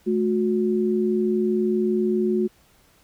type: tone pair together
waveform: sine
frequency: 216.3 / 363.8 Hz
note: A3 / F#4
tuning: -29 / -29 cents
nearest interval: major sixth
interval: 900 cents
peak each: -22 / -21 dBFS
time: 0.06-2.48 s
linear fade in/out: 20 ms
effects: pink hiss -58 dBFS RMS until 3.03 s